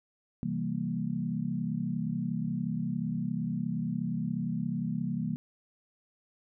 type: chord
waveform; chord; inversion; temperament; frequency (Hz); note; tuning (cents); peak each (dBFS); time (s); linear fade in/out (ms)
sine; C dominant seventh; none; equal; 130.81 / 164.81 / 196 / 233.1; C3 / E3 / G3 / Bb3; 0 / 0 / 0 / 0; -38 / -34 / -35 / -34; 0.43-5.36; 0
effects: none